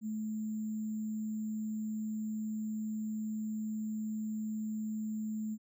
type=tone with sample-and-hold; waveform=sine; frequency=216.2 Hz; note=A3; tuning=30 cents flat; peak=-34 dBFS; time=0.01-5.58 s; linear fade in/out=50 ms; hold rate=7350 Hz; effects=none